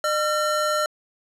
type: tone pair together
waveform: square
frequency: 606.1 / 1362 Hz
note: D#5 / F6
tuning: -46 / -44 cents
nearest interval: octave + major second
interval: 1402 cents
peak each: -24 / -24 dBFS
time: 0.04-0.86 s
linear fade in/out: 2 ms
effects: low-pass 11000 Hz 12 dB/octave